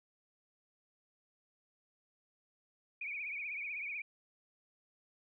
sine tone with vibrato, 2349 Hz, D7, in tune, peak -38 dBFS, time 3.01-4.02 s, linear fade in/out 5 ms, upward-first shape triangle, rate 16 Hz, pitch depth 130 cents each way, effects none

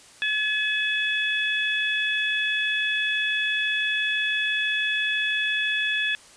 harmonic tone, 854 Hz, G#5, 48 cents sharp, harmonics 2 / 3 / 4, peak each -25 / -27 / -28 dBFS, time 0.22-6.15 s, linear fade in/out 0 ms, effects white hiss -50 dBFS RMS until 6.36 s + resampled to 22050 Hz

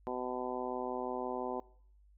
harmonic tone, 125.9 Hz, B2, 34 cents sharp, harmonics 2 / 3 / 4 / 5 / 6 / 7 / 8, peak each -43 / -40 / -42 / -44 / -44 / -43 / -45 dBFS, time 0.07-1.6 s, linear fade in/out 0 ms, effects noise-tail reverb RT60 0.6 s tail -22 dB re dry + added 50 Hz sine -60 dBFS peak until 2.17 s

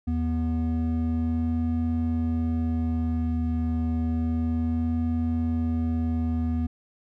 triangle tone pair together, 81 / 242.7 Hz, E2 / B3, -30 / -30 cents, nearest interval octave + perfect fifth, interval 1900 cents, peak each -23 dBFS, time 0.07-6.67 s, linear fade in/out 10 ms, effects tanh soft clip ceiling -16 dBFS

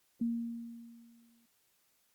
sine tone with exponential decay, 233.1 Hz, A#3, in tune, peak -28 dBFS, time 0.21-1.46 s, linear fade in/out 5 ms, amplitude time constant 270 ms, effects white hiss -73 dBFS RMS until 2.14 s + Opus 48 kbps

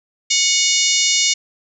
harmonic tone with a mistuned harmonic, 725 Hz, F#5, 35 cents flat, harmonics 3 / 4 / 5 / 6 / 7 / 8 / 9 / 10, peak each -22 / -22 / -22 / -22 / -22 / -22 / -22 / -22 dBFS, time 0.3-1.34 s, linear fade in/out 10 ms, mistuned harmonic 3, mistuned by +36 cents, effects none

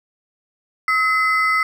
triangle ring-modulated tone, 1661.2 Hz, G#6, in tune, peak -10 dBFS, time 0.88-1.63 s, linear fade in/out 2 ms, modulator 376 Hz, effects none

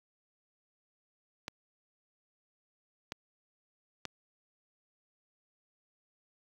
clicks, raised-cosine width 0.2 ms, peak -19 dBFS, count 3, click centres 1.481 / 3.121 / 4.053 s, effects high-pass 60 Hz 12 dB/octave + 9-bit

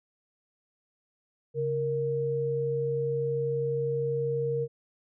sine tone pair together, 138.29 / 466.2 Hz, C#3 / A#4, -4 / 0 cents, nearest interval octave + major sixth, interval 2104 cents, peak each -32 / -27 dBFS, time 1.54-4.68 s, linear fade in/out 50 ms, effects none

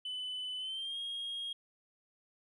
sine tone with pitch glide, 3008 to 3261 Hz, F#7 to G#7, +28 to -32 cents, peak -35 dBFS, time 0.05-1.53 s, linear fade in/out 5 ms, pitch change +140 cents, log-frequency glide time 0.58-0.98 s, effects tanh soft clip ceiling -35 dBFS

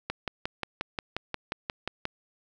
click train, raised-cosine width 0.3 ms, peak -14 dBFS, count 12, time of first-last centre 0.1-2.054 s, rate 5.63 Hz, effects none

